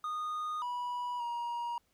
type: tone with pitch steps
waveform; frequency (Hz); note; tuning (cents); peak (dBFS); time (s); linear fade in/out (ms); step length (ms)
triangle; 1232 / 977 / 949; D#6 / B5 / A#5; -17 / -19 / +31; -32; 0.04-1.78; 2; 580
effects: pink hiss -74 dBFS RMS until 1.93 s